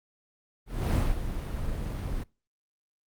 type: noise with ADSR envelope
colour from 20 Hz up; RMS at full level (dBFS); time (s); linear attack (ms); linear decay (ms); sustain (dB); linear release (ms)
brown; -22; 0.66-2.24; 290; 220; -10; 17
effects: noise-tail reverb RT60 0.3 s tail -24 dB re dry + Opus 32 kbps